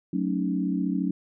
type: chord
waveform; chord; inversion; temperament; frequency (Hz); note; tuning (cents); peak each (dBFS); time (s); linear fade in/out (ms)
sine; D# half-diminished seventh; first; equal; 185 / 220 / 277.2 / 311.1; F#3 / A3 / C#4 / D#4; 0 / 0 / 0 / 0; -27 / -32 / -28 / -32; 0.13-1.11; 5
effects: none